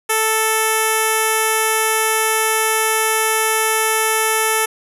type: tone with low-pass filter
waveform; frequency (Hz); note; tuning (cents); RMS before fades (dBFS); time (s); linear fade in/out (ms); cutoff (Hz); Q
10% pulse; 440; A4; 0; -17; 0.09-4.66; 10; 11000; 4.1
effects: none